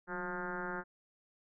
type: tone with frequency modulation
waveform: sine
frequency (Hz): 890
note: A5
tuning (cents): +20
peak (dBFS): -36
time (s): 0.07-0.84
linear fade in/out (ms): 50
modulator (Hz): 176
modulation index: 4.4
effects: none

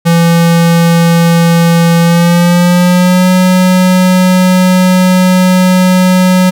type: tone with pitch glide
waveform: square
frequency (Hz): 168.6 to 183.86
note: E3 to F#3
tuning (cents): +39 to -11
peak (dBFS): -5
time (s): 0.05-6.51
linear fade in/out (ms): 20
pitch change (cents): +150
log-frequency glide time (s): 2-3.3
effects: none

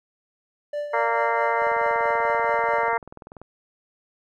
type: tone with tremolo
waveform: triangle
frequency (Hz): 587.3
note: D5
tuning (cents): 0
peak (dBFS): -22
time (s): 0.73-2.89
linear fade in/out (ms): 5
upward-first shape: triangle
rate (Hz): 4.6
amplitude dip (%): 65
type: harmonic tone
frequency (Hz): 230.9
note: A#3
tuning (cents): -16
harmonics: 2 / 3 / 4 / 5 / 6 / 7 / 8 / 9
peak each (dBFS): -28 / -28 / -24 / -30 / -30 / -34 / -33 / -32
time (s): 0.93-2.98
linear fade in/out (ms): 10
type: click train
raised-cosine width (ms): 1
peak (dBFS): -27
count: 38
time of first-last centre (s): 1.62-3.416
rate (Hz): 20.6
effects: none

